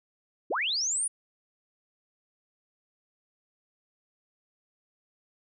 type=linear sweep; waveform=sine; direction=up; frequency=216.8 to 9820 Hz; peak=-26 dBFS; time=0.5-1.08 s; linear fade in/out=10 ms; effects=none